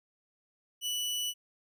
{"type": "tone", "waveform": "sawtooth", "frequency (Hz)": 2960, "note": "F#7", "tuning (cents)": 0, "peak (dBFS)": -28, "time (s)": [0.81, 1.34], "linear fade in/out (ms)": 50, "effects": []}